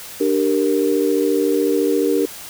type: chord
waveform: sine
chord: G minor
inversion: second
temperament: equal with one note detuned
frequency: 296.9 / 392 / 466.2 Hz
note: D4 / G4 / Bb4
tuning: +19 / 0 / 0 cents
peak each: -19 dBFS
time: 0.2-2.26 s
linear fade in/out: 10 ms
effects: white hiss -35 dBFS RMS until 2.49 s